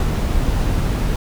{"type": "noise", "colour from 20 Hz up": "brown", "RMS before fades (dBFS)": -18, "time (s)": [0, 1.16], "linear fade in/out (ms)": 2, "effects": []}